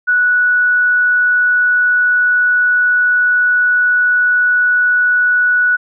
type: tone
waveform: sine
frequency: 1473 Hz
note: F#6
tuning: 8 cents flat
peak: -9 dBFS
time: 0.07-5.77 s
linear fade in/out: 20 ms
effects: none